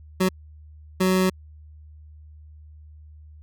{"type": "tone bursts at uneven times", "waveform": "25% pulse", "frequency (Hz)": 186.3, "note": "F#3", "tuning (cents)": 12, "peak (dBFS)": -14, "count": 2, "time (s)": [[0.2, 0.29], [1, 1.3]], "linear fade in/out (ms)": 10, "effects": ["added 76 Hz sine -43 dBFS peak until 3.42 s"]}